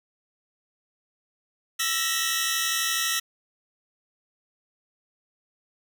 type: tone cluster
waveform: 15% pulse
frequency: 1328 / 1857 / 1929 / 3001 / 3300 Hz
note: E6 / A#6 / B6 / F#7 / G#7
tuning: +12 / -7 / -41 / +24 / -12 cents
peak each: -24 dBFS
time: 1.79-3.2 s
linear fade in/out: 10 ms
effects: none